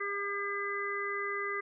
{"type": "harmonic tone", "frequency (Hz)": 402.5, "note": "G4", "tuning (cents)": 46, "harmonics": [1, 3, 4, 5], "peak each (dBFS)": [-38, -37, -42, -36], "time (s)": [0, 1.61], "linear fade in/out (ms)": 10, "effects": []}